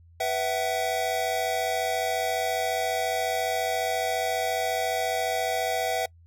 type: chord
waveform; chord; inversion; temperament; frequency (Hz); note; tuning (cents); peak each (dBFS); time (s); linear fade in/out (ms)
square; B suspended fourth; none; equal with one note detuned; 493.9 / 659.3 / 753.8; B4 / E5 / F#5; 0 / 0 / +32; -33 / -29 / -29; 0.2-6.06; 5
effects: noise-tail reverb RT60 0.1 s tail -24 dB re dry + added 84 Hz sine -51 dBFS peak until 6.26 s